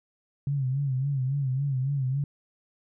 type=tone with vibrato; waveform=sine; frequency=135.3 Hz; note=C#3; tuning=42 cents flat; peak=-24 dBFS; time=0.47-2.24 s; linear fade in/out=2 ms; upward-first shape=sine; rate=3.6 Hz; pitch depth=98 cents each way; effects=none